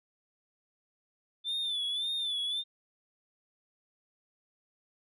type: tone with vibrato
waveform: sine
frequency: 3516 Hz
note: A7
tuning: 2 cents flat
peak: -28 dBFS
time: 1.44-2.64 s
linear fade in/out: 50 ms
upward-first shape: sine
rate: 1.8 Hz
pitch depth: 80 cents each way
effects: tanh soft clip ceiling -29 dBFS